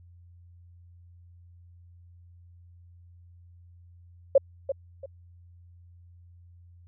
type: tone with echo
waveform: sine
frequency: 545 Hz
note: C#5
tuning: 29 cents flat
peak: -13 dBFS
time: 4.35-4.38 s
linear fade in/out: 5 ms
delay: 340 ms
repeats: 2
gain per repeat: -11 dB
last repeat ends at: 5.06 s
effects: added 87 Hz sine -50 dBFS peak until 6.87 s